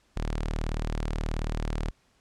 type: tone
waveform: sawtooth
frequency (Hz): 38.55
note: D#1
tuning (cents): -15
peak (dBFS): -24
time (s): 0.16-1.91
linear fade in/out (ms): 10
effects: pink hiss -66 dBFS RMS until 2.2 s + low-pass 8000 Hz 12 dB/octave